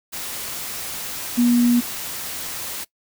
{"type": "tone in noise", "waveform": "sine", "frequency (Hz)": 240.9, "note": "B3", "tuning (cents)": -43, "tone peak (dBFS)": -13, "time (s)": [1.37, 1.81], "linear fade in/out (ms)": 20, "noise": "white", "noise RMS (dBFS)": -30, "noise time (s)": [0.12, 2.85], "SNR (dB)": 14, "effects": ["noise-tail reverb RT60 0.1 s tail -21 dB re dry"]}